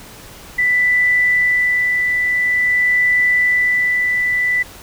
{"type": "tone with tremolo", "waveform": "sine", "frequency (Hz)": 1983, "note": "B6", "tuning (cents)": 7, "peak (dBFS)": -11, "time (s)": [0.58, 4.63], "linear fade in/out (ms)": 10, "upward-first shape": "sine", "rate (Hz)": 0.48, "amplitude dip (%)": 30, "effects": ["pink hiss -38 dBFS RMS until 4.82 s"]}